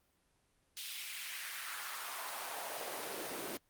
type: noise with high-pass filter sweep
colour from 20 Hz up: pink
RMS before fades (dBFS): -42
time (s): 0.77-3.57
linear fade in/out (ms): 0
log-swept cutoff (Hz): 3300 to 300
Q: 1.7
effects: pink hiss -75 dBFS RMS until 3.69 s + Opus 32 kbps